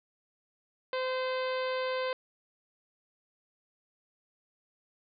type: harmonic tone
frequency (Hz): 515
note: C5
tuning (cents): -28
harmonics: 1 / 2 / 3 / 4 / 5 / 6 / 7 / 8 / 9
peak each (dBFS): -31 / -37 / -41 / -43 / -45 / -47 / -48 / -49 / -50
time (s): 0.93-2.13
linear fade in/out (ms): 2
effects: none